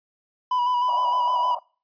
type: tone with vibrato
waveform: triangle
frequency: 986 Hz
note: B5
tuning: 3 cents flat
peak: -18 dBFS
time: 0.51-1.55 s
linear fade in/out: 5 ms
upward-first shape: square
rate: 6.5 Hz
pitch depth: 25 cents each way
type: band-pass noise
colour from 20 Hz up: pink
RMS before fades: -33 dBFS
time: 0.88-1.59 s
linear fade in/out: 2 ms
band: 590 to 1100 Hz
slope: 96 dB/octave
effects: noise-tail reverb RT60 0.4 s tail -25 dB re dry + resampled to 11025 Hz